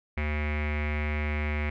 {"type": "tone with low-pass filter", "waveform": "square", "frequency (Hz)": 74.9, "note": "D2", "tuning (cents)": 35, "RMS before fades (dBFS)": -29, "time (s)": [0.17, 1.7], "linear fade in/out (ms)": 5, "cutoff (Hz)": 2200, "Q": 7.5, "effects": []}